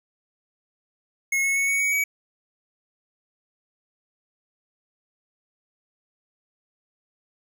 square tone with pitch steps, 2173 / 2192 / 2211 / 2230 / 2250 / 2269 Hz, C#7 / C#7 / C#7 / C#7 / C#7 / C#7, -35 / -20 / -5 / +10 / +25 / +40 cents, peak -21 dBFS, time 1.32-2.04 s, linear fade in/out 5 ms, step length 120 ms, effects none

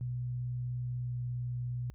sine tone with pitch glide, 123.47 to 122.69 Hz, B2 to B2, 0 to -11 cents, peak -33 dBFS, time 0.01-1.9 s, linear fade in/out 0 ms, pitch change -11 cents, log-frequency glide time 1-1.11 s, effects added 60 Hz sine -51 dBFS peak until 1.94 s

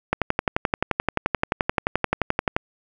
click train, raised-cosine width 0.5 ms, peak -4 dBFS, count 29, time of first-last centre 0.13-2.565 s, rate 11.5 Hz, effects none

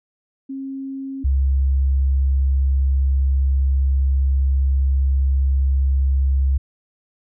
sine tone pair in turn, 270 / 67.5 Hz, C#4 / C#2, -45 / -45 cents, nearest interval 2 octaves, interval 2400 cents, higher first, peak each -26 / -14 dBFS, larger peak second, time 0.49-1.24 / 1.24-6.58 s, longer second, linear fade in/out 10 ms, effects none

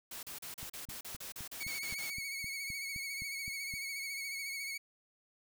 white noise bursts, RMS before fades -45 dBFS, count 13, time 0.11-2.102 s, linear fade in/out 5 ms, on 120 ms, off 36 ms
click train, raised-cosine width 5 ms, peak -36 dBFS, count 13, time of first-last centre 0.63-3.739 s, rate 3.86 Hz
sawtooth tone with vibrato, 2217 Hz, C#7, in tune, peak -35 dBFS, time 1.6-4.78 s, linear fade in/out 10 ms, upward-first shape sine, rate 14 Hz, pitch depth 42 cents each way
effects none

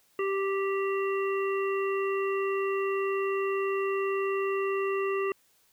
harmonic tone, 391.3 Hz, G4, 3 cents flat, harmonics 1 / 3 / 5 / 7, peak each -27 / -34 / -39 / -39 dBFS, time 0.19-5.32 s, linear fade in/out 2 ms, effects white hiss -66 dBFS RMS until 5.72 s

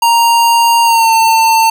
square tone with pitch glide, 932.3 to 899 Hz, A#5 to A5, 0 to +37 cents, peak -7 dBFS, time 0.02-1.7 s, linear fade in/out 5 ms, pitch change -63 cents, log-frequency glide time 0.83-1.12 s, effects none

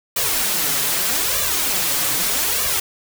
white noise with flanger, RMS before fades -20 dBFS, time 0.16-2.8 s, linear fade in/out 5 ms, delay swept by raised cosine 1.7 to 7.2 ms, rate 0.81 Hz, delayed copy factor +0.85, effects none

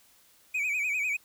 triangle tone with vibrato, 2387 Hz, D7, 28 cents sharp, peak -25 dBFS, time 0.54-1.17 s, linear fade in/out 10 ms, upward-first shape sine, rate 10 Hz, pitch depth 110 cents each way, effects white hiss -61 dBFS RMS until 1.24 s

